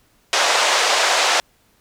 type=band-pass noise; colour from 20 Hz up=pink; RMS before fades=-17 dBFS; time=0.33-1.4 s; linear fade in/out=0 ms; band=550 to 7100 Hz; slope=24 dB/octave; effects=pink hiss -59 dBFS RMS until 1.8 s